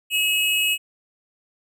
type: tone pair together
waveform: square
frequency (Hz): 2575 / 2896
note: E7 / F#7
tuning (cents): -41 / -38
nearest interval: major second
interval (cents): 203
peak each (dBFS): -22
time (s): 0.1-0.78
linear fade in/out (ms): 50
effects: none